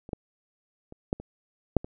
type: clicks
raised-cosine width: 2 ms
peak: -29 / -17 / -30 / -12 / -26 / -6 / -24 dBFS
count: 7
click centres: 0.091 / 0.132 / 0.924 / 1.129 / 1.2 / 1.767 / 1.845 s
effects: none